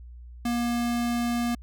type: tone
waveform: square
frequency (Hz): 238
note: A#3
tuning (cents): +36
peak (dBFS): -25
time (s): 0.45-1.55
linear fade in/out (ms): 5
effects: added 60 Hz sine -41 dBFS peak until 1.62 s